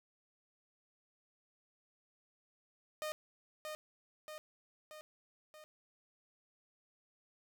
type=tone with echo; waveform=sawtooth; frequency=614 Hz; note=D#5; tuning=23 cents flat; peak=-34 dBFS; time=3.02-3.12 s; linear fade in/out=0 ms; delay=630 ms; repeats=4; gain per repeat=-4 dB; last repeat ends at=5.64 s; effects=none